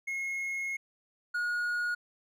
triangle tone pair in turn, 2163 / 1443.6 Hz, C#7 / F#6, -43 / -43 cents, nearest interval perfect fifth, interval 700 cents, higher first, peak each -30 / -27 dBFS, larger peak second, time 0.07-0.77 / 1.34-1.95 s, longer first, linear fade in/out 10 ms, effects none

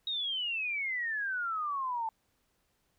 sine exponential sweep, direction down, 3808 to 876 Hz, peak -31 dBFS, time 0.07-2.09 s, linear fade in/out 2 ms, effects pink hiss -75 dBFS RMS until 2.98 s

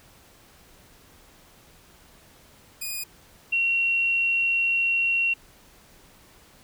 5% pulse / sine tone pair in turn, 2472 / 2737 Hz, D#7 / F7, -12 / -36 cents, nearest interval major second, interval 176 cents, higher second, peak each -20 dBFS, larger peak neither, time 2.81-3.04 / 3.52-5.34 s, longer second, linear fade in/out 10 ms, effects pink hiss -54 dBFS RMS until 6.63 s

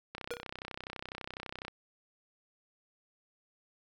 click train, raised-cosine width 0.3 ms, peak -24 dBFS, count 50, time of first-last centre 0.15-1.681 s, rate 32 Hz
square tone with exponential decay, 478.1 Hz, A#4, 44 cents sharp, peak -32 dBFS, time 0.31-0.43 s, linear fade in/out 1 ms, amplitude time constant 24 ms
effects none

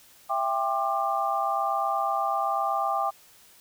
sine tone cluster, 664 / 792 / 1069 / 1190 Hz, E5 / G5 / C6 / D6, +12 / +18 / +37 / +22 cents, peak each -31 / -27 / -34 / -28 dBFS, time 0.29-3.11 s, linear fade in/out 20 ms, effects white hiss -55 dBFS RMS until 3.6 s

